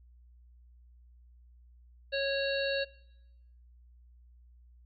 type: harmonic tone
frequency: 551 Hz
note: C#5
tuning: 11 cents flat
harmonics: 1 / 3 / 5 / 7 / 8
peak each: -31 / -36 / -38 / -39 / -40 dBFS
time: 2.12-2.85 s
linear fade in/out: 20 ms
effects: noise-tail reverb RT60 0.9 s tail -21 dB re dry + added 60 Hz sine -55 dBFS peak until 4.85 s